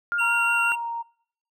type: tone with vibrato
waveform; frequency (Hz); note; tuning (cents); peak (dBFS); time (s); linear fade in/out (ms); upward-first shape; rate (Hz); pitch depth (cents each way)
sine; 1400; F6; +4; -22; 0.12-0.72; 0; sine; 5.5; 18
type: tone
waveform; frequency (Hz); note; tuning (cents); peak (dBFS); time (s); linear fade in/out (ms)
triangle; 2751; F7; -27; -21; 0.18-0.76; 20
type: tone with pitch glide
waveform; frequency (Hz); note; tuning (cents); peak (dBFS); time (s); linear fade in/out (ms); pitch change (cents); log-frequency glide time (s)
sine; 941 to 931.3; A#5 to A#5; +16 to -2; -27; 0.2-1.03; 20; -18; 0.77-0.86
effects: noise-tail reverb RT60 0.7 s tail -26 dB re dry